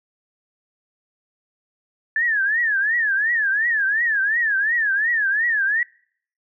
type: tone with vibrato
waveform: sine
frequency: 1730 Hz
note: A6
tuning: 30 cents flat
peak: -17 dBFS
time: 2.16-5.83 s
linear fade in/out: 2 ms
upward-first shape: triangle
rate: 2.8 Hz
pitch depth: 210 cents each way
effects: noise-tail reverb RT60 0.6 s tail -26 dB re dry